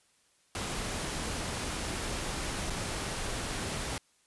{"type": "noise with dropouts", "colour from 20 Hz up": "pink", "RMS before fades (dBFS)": -35, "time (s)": [0.55, 3.98], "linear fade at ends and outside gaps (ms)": 1, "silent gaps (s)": [2.699, 2.703], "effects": ["white hiss -68 dBFS RMS until 4.26 s", "resampled to 24000 Hz"]}